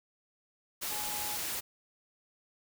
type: tone in noise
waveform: sine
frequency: 838 Hz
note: G#5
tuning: 15 cents sharp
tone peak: -42 dBFS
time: 0.9-1.37 s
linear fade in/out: 20 ms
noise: white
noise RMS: -36 dBFS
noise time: 0.81-1.61 s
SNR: -9 dB
effects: none